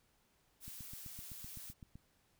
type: noise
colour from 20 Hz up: blue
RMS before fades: -50 dBFS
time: 0.6-1.74 s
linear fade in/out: 50 ms
type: click train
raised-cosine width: 5 ms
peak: -39 dBFS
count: 11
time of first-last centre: 0.68-1.956 s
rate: 7.84 Hz
effects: pink hiss -74 dBFS RMS until 2.39 s